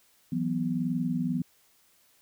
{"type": "chord", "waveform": "sine", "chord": "E suspended second", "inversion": "none", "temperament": "equal", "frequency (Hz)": [164.81, 185, 246.9], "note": ["E3", "F#3", "B3"], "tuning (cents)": [0, 0, 0], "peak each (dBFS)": [-31, -32, -29], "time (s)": [0.32, 1.42], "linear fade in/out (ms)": 5, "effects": ["white hiss -64 dBFS RMS until 2.21 s"]}